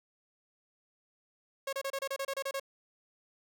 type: tone bursts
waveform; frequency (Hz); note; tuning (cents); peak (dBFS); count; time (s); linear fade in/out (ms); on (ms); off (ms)
sawtooth; 546; C#5; -26; -29; 11; 1.67-2.598; 5; 58; 29
effects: none